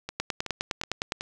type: two click trains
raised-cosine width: 0.2 ms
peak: -16 / -10 dBFS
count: 4 / 10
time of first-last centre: 0.09-1.209 / 0.2-1.121 s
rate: 2.68 / 9.77 Hz
effects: none